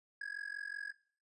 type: tone with amplitude modulation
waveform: triangle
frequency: 1661.2 Hz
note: G#6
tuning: in tune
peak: -34 dBFS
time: 0.21-0.92 s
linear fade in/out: 5 ms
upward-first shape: sine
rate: 45.3 Hz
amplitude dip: 100%
effects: noise-tail reverb RT60 0.5 s tail -21 dB re dry + resampled to 24000 Hz